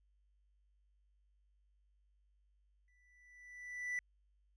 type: tone with exponential growth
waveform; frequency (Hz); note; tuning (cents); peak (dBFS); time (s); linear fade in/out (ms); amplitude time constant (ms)
triangle; 1975.5; B6; 0; -33; 2.88-3.99; 1; 240
effects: added 50 Hz sine -70 dBFS peak until 4.56 s + resampled to 22050 Hz